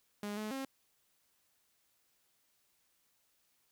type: tone with pitch steps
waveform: sawtooth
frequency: 206.3 / 214 / 268.6 Hz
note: G#3 / A3 / C4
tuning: -11 / -48 / +46 cents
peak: -34 dBFS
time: 0.23-0.65 s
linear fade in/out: 2 ms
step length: 140 ms
effects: white hiss -75 dBFS RMS until 3.71 s